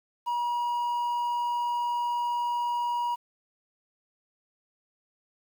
triangle tone with quantisation, 959 Hz, A#5, 49 cents sharp, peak -24 dBFS, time 0.26-3.16 s, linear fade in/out 20 ms, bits 9, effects none

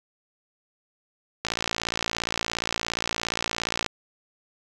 click train, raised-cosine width 0.2 ms, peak -8 dBFS, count 139, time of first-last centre 1.45-3.863 s, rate 57.2 Hz, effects none

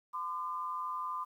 sine tone pair together, 1022.1 / 1202 Hz, C6 / D6, -41 / +40 cents, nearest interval minor third, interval 281 cents, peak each -37 / -38 dBFS, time 0.13-1.25 s, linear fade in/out 20 ms, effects 11-bit

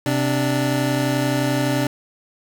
25% pulse tone pair together, 130.81 / 293.2 Hz, C3 / D4, 0 / -3 cents, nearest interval octave + major second, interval 1397 cents, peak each -17 dBFS, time 0.06-1.87 s, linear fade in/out 2 ms, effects 7-bit

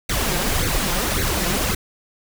pink noise with flanger, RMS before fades -21 dBFS, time 0.09-1.75 s, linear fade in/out 5 ms, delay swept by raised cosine 0.48 to 5.78 ms, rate 1.8 Hz, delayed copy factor +0.75, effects none

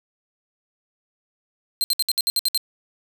sawtooth tone bursts, 4156 Hz, C8, 12 cents flat, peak -15 dBFS, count 9, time 1.81-2.576 s, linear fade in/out 0 ms, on 30 ms, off 62 ms, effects none

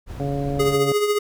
brown noise, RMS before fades -33 dBFS, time 0.06-0.79 s, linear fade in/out 50 ms
harmonic tone, 140.7 Hz, C#3, 26 cents sharp, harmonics 1 / 2 / 3 / 4 / 5, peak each -25 / -28 / -30 / -31 / -32 dBFS, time 0.2-0.92 s, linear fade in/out 0 ms
square tone with tremolo, 415.3 Hz, G#4, in tune, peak -16 dBFS, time 0.59-1.19 s, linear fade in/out 10 ms, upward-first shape triangle, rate 14 Hz, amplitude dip 60%
effects none

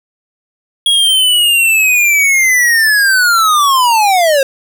square linear sweep, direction down, 3322 to 527 Hz, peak -8 dBFS, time 0.86-4.43 s, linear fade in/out 2 ms, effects none

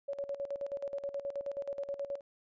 sine tone with tremolo, 561 Hz, C#5, 21 cents sharp, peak -33 dBFS, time 0.08-2.21 s, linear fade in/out 10 ms, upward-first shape square, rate 9.4 Hz, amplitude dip 75%, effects resampled to 16000 Hz

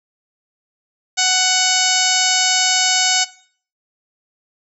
harmonic tone, 743 Hz, F#5, 7 cents sharp, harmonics 1 / 2 / 3 / 4 / 5 / 6 / 7 / 8 / 9 / 10, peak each -23 / -23 / -23 / -23 / -23 / -23 / -23 / -23 / -23 / -23 dBFS, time 1.17-3.25 s, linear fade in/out 20 ms, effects noise-tail reverb RT60 0.5 s tail -18 dB re dry

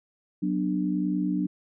sine chord, B minor, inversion second, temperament just, 185.21 / 246.9 / 296.3 Hz, F#3 / B3 / D4, +2 / 0 / +15 cents, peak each -27 / -32 / -27 dBFS, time 0.42-1.47 s, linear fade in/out 10 ms, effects none

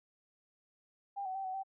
sine tone with pitch steps, 798 / 752 / 776 / 751 / 774 Hz, G5 / F#5 / G5 / F#5 / G5, +31 / +28 / -18 / +26 / -22 cents, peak -36 dBFS, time 1.16-1.635 s, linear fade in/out 20 ms, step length 95 ms, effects none

